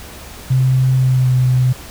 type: tone with pitch glide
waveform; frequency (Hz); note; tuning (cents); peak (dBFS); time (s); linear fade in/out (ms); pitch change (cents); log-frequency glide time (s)
sine; 130 to 127.32; C3 to C3; -11 to -47; -10; 0.5-1.73; 10; -36; 0.98-1.33
effects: added 69 Hz sine -39 dBFS peak until 1.9 s + pink hiss -35 dBFS RMS until 1.9 s